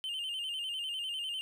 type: tone with vibrato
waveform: triangle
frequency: 2944 Hz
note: F#7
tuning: 9 cents flat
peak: -33 dBFS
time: 0.04-1.41 s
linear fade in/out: 0 ms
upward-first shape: square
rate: 10 Hz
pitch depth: 75 cents each way
effects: none